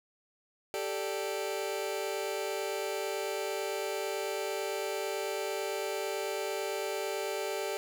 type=chord; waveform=sawtooth; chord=G suspended second; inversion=none; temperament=just; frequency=392 / 441 / 588 Hz; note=G4 / A4 / D5; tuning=0 / +4 / +2 cents; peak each=-32 / -33 / -33 dBFS; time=0.74-7.77 s; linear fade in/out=0 ms; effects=none